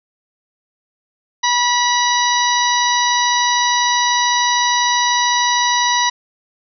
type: harmonic tone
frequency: 973 Hz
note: B5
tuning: 26 cents flat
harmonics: 1 / 2 / 3 / 4 / 5 / 6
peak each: -16 / -20 / -27 / -20 / -26 / -22 dBFS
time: 1.43-6.1 s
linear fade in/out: 10 ms
effects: none